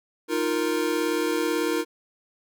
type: chord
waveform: square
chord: Eb suspended second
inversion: none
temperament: equal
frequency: 311.1 / 349.2 / 466.2 Hz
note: Eb4 / F4 / Bb4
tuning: 0 / 0 / 0 cents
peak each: -28 dBFS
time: 0.28-1.85 s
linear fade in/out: 50 ms
effects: none